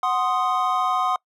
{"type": "chord", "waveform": "triangle", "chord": "C diminished", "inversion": "second", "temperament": "equal", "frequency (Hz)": [740, 1046.5, 1244.5], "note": ["Gb5", "C6", "Eb6"], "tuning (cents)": [0, 0, 0], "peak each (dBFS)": -22, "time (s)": [0.03, 1.16], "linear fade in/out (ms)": 2, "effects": ["noise-tail reverb RT60 0.1 s tail -25 dB re dry"]}